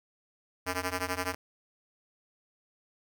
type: ring-modulated tone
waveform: 5% pulse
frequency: 182.7 Hz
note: F#3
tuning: 22 cents flat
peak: -17 dBFS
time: 0.66-1.35 s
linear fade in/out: 5 ms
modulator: 97.3 Hz
effects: none